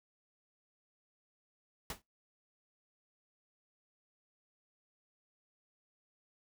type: noise with exponential decay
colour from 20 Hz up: pink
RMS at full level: -36 dBFS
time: 1.9-2.02 s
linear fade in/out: 2 ms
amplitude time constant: 24 ms
effects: noise-tail reverb RT60 0.2 s tail -23 dB re dry